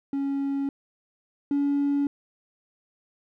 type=tone pair in turn; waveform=triangle; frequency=277.2 / 283.7 Hz; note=C#4 / C#4; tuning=0 / +40 cents; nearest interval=unison; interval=40 cents; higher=second; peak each=-22 / -18 dBFS; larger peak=second; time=0.13-0.69 / 1.51-2.07 s; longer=neither; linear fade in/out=2 ms; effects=tanh soft clip ceiling -17 dBFS